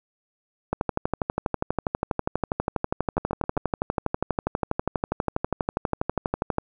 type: two click trains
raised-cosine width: 1 ms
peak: -9 / -13 dBFS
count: 73 / 4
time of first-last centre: 0.73-6.584 / 3.18-3.569 s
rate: 12.3 / 7.72 Hz
effects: none